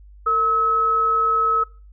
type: tone pair together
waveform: sine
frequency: 455.2 / 1288.8 Hz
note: A#4 / E6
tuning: -41 / -39 cents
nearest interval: octave + tritone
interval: 1802 cents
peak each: -27 / -16 dBFS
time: 0.26-1.64 s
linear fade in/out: 10 ms
effects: noise-tail reverb RT60 0.4 s tail -22 dB re dry + added 50 Hz sine -42 dBFS peak until 1.92 s